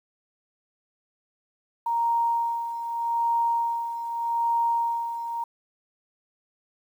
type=tone with tremolo; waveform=sine; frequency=932.3 Hz; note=A#5; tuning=in tune; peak=-20 dBFS; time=1.86-5.44 s; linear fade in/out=5 ms; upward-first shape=sine; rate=0.82 Hz; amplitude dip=65%; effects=9-bit